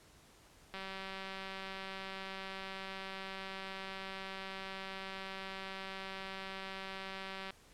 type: click train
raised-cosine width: 0.3 ms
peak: -28 dBFS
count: 1300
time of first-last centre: 0.74-7.506 s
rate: 192 Hz
effects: pink hiss -62 dBFS RMS until 7.73 s + low-pass 11000 Hz 12 dB/octave